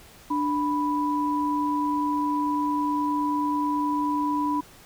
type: tone pair together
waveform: sine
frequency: 295.1 / 987.8 Hz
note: D4 / B5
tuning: +8 / 0 cents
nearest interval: octave + major sixth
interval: 2092 cents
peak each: -25 dBFS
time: 0.3-4.61 s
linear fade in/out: 10 ms
effects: pink hiss -50 dBFS RMS until 4.85 s